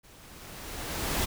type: noise with level ramp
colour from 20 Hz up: pink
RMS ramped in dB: -55 to -27 dBFS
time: 0.03-1.26 s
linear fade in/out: 20 ms
effects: none